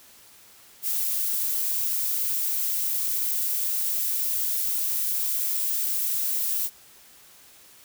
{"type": "noise", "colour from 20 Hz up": "violet", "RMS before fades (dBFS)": -26, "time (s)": [0.82, 6.7], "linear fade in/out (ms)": 50, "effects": ["white hiss -52 dBFS RMS until 7.84 s"]}